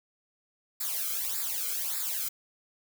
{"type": "noise with flanger", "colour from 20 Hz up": "blue", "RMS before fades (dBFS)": -32, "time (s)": [0.8, 2.29], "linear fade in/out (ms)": 10, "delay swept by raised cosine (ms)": [0.33, 1.11], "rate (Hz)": 1.7, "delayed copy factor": -0.95, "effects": []}